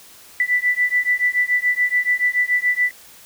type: beating tone pair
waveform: sine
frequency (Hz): 1975.5 / 1982.5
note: B6 / B6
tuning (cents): 0 / +6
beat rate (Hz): 7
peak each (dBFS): -19 / -19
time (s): 0.4-2.91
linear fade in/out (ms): 2
effects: white hiss -45 dBFS RMS until 3.25 s